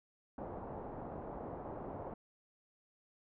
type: low-pass noise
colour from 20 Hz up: white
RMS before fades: -45 dBFS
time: 0.38-2.14 s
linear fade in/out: 2 ms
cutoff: 840 Hz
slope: 24 dB/octave
effects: none